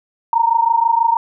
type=tone pair together; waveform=sine; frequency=913.8 / 940 Hz; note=A#5 / A#5; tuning=-35 / +14 cents; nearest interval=unison; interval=49 cents; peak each=-14 / -15 dBFS; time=0.33-1.17 s; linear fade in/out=2 ms; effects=none